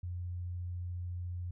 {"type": "tone", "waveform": "sine", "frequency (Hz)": 88.6, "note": "F2", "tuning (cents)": 25, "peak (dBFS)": -36, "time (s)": [0.03, 1.51], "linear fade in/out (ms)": 5, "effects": []}